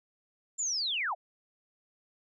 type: linear sweep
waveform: sine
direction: down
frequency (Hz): 7360 to 587.3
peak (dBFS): -29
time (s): 0.58-1.15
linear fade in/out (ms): 20
effects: none